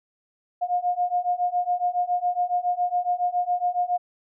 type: beating tone pair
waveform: sine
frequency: 710 / 717.2 Hz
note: F5 / F5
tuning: +28 / +46 cents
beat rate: 7.2 Hz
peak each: -25 / -24 dBFS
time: 0.61-3.98 s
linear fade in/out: 20 ms
effects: none